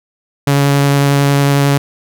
sawtooth tone with vibrato, 140.9 Hz, C#3, 29 cents sharp, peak -5 dBFS, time 0.47-1.78 s, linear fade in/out 5 ms, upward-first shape sine, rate 11 Hz, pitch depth 9 cents each way, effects none

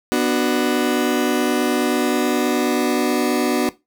35% pulse chord, B minor, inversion none, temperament just, 246.9 / 296.3 / 370.4 Hz, B3 / D4 / F#4, 0 / +15 / +2 cents, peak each -19 dBFS, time 0.12-3.69 s, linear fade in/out 0 ms, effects noise-tail reverb RT60 0.2 s tail -17 dB re dry

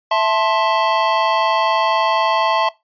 square chord, A minor, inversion second, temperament just, 660 / 880 / 1056 Hz, E5 / A5 / C6, +2 / 0 / +16 cents, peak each -19 dBFS, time 0.11-2.69 s, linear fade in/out 5 ms, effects noise-tail reverb RT60 0.2 s tail -20 dB re dry + resampled to 11025 Hz

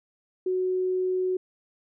sine tone, 369.7 Hz, F#4, 1 cent flat, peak -23 dBFS, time 0.46-1.37 s, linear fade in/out 5 ms, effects none

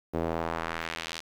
sawtooth tone with band-pass filter sweep, 82.41 Hz, E2, in tune, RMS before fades -33 dBFS, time 0.13-1.21 s, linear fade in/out 20 ms, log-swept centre 420 to 4400 Hz, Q 1.1, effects 9-bit

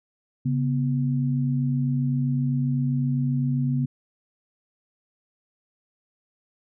sine tone pair together, 138.1 / 245.8 Hz, C#3 / B3, -6 / -8 cents, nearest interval minor seventh, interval 998 cents, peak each -22 / -26 dBFS, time 0.45-3.86 s, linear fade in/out 10 ms, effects none

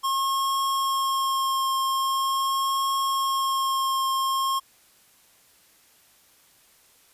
square tone with vibrato, 1077 Hz, C6, 50 cents sharp, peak -23 dBFS, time 0.03-4.6 s, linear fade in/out 20 ms, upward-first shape triangle, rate 0.43 Hz, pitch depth 14 cents each way, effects white hiss -58 dBFS RMS until 7.13 s + resampled to 32000 Hz

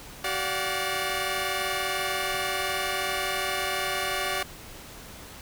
10% pulse tone cluster, 379.9 / 580 / 717 Hz, F#4 / D5 / F5, +46 / -22 / +45 cents, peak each -23 dBFS, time 0.24-4.43 s, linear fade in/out 5 ms, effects pink hiss -44 dBFS RMS until 5.41 s

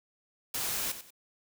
white noise with echo, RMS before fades -33 dBFS, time 0.54-0.92 s, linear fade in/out 5 ms, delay 93 ms, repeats 2, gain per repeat -11 dB, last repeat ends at 1.106 s, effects none

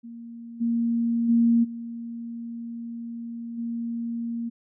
sine tone with level steps, 233.1 Hz, A#3, in tune, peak -37 / -21 / -16 / -32 / -27 dBFS, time 0.03-4.5 s, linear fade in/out 20 ms, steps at 0.6 / 1.28 / 1.63 / 3.57 s, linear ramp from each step 20 ms, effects none

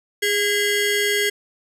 25% pulse ring-modulated tone, 1225 Hz, D#6, 27 cents flat, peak -11 dBFS, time 0.22-1.3 s, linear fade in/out 10 ms, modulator 813 Hz, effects resampled to 32000 Hz + 8-bit

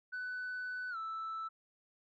sine tone with pitch glide, 1497 to 1318.4 Hz, F#6 to E6, +20 to 0 cents, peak -36 dBFS, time 0.12-1.49 s, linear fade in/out 20 ms, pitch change -220 cents, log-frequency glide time 0.9-0.97 s, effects tanh soft clip ceiling -36 dBFS

